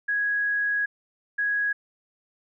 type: tone bursts at uneven times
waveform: sine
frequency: 1661.2 Hz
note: G#6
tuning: in tune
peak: -22 dBFS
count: 2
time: 0.08-0.86 / 1.38-1.73 s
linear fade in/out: 10 ms
effects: none